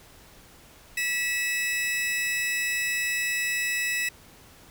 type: tone pair together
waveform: 40% pulse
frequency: 1950 / 2600 Hz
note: B6 / E7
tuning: -23 / -24 cents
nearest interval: perfect fourth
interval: 499 cents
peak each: -27 dBFS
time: 0.97-4.09 s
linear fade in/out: 5 ms
effects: pink hiss -52 dBFS RMS until 4.7 s